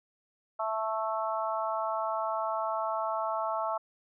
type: harmonic tone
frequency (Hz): 220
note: A3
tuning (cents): 0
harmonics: 3 / 4 / 5 / 6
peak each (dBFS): -33 / -34 / -35 / -36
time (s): 0.59-3.78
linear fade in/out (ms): 10
effects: none